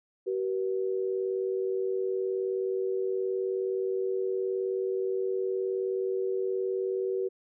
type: tone pair together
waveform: sine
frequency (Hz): 381.2 / 480.3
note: G4 / B4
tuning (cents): -48 / -48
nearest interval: major third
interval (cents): 400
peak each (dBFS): -28 / -33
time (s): 0.26-7.29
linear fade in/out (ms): 20
effects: none